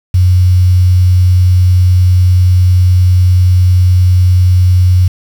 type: tone with quantisation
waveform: sine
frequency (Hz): 91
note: F#2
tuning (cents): -28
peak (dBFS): -4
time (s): 0.14-5.08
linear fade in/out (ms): 5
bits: 5
effects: none